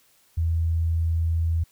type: tone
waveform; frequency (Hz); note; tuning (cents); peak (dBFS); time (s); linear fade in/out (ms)
sine; 82.41; E2; 0; -20; 0.37-1.64; 10
effects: white hiss -61 dBFS RMS until 1.71 s